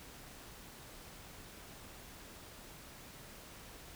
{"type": "silence", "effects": ["pink hiss -53 dBFS RMS until 3.95 s"]}